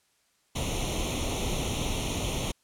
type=noise with comb filter; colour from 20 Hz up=pink; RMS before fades=-30 dBFS; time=0.55-2.52 s; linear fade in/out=10 ms; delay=0.31 ms; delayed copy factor=+0.85; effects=white hiss -69 dBFS RMS until 2.63 s + low-pass 10000 Hz 12 dB/octave